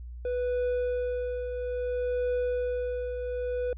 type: tone with tremolo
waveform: triangle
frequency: 493.9 Hz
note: B4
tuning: in tune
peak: -23 dBFS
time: 0.25-3.73 s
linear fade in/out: 2 ms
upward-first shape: triangle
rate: 0.6 Hz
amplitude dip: 55%
effects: added 60 Hz sine -38 dBFS peak until 3.77 s + resampled to 8000 Hz